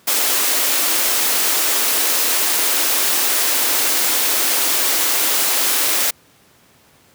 white high-pass noise, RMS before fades -17 dBFS, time 0.07-6.11 s, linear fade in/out 10 ms, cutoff 250 Hz, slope 48 dB/octave, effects pink hiss -52 dBFS RMS until 7.14 s + high-pass 100 Hz 12 dB/octave

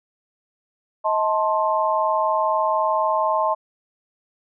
sine chord, A diminished, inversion second, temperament just, 633.6 / 880 / 1056 Hz, Eb5 / A5 / C6, +31 / 0 / +16 cents, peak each -22 dBFS, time 1.04-3.55 s, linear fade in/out 20 ms, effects none

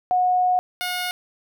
sine / 10% pulse tone pair in turn, 729 / 721.9 Hz, F#5 / F#5, -26 / -43 cents, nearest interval unison, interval 17 cents, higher first, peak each -16 dBFS, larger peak neither, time 0.11-0.59 / 0.81-1.11 s, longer first, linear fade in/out 0 ms, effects none

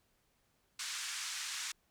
white band-pass noise, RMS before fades -41 dBFS, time 0.79-1.72 s, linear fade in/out 5 ms, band 1200 to 7800 Hz, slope 24 dB/octave, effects pink hiss -75 dBFS RMS until 1.9 s

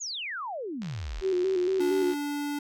sine exponential sweep, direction down, 7170 to 36.71 Hz, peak -32 dBFS, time 0-1.22 s, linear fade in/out 20 ms
click train, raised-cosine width 0.2 ms, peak -26 dBFS, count 102, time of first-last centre 0.82-2.135 s, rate 76.8 Hz
sine tone with vibrato, 370 Hz, F#4, in tune, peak -23 dBFS, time 1.21-2.15 s, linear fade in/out 50 ms, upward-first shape square, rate 4.3 Hz, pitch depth 51 cents each way
square tone, 290 Hz, D4, 22 cents flat, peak -30 dBFS, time 1.8-2.59 s, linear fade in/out 5 ms
effects none

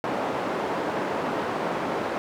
white band-pass noise, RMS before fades -28 dBFS, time 0.04-2.18 s, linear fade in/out 0 ms, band 200 to 860 Hz, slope 12 dB/octave, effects none

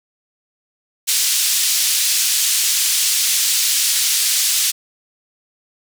white band-pass noise, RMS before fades -17 dBFS, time 1.07-4.72 s, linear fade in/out 20 ms, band 3300 to 9300 Hz, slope 12 dB/octave, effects none

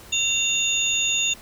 sine tone cluster, 2757 / 3611 / 6800 Hz, F7 / A7 / G#8, -23 / +44 / +40 cents, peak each -24 dBFS, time 0.12-1.34 s, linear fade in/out 10 ms, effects pink hiss -45 dBFS RMS until 1.41 s

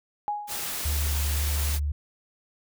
sine tone with exponential decay, 830.6 Hz, G#5, in tune, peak -23 dBFS, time 0.28-0.79 s, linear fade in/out 0 ms, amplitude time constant 110 ms
white noise, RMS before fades -32 dBFS, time 0.47-1.8 s, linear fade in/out 50 ms
sine tone with pitch glide, 73.6 to 73.09 Hz, D2 to D2, +4 to -8 cents, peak -24 dBFS, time 0.85-1.92 s, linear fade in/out 5 ms, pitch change -12 cents, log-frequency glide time 0.96-1.22 s
effects none

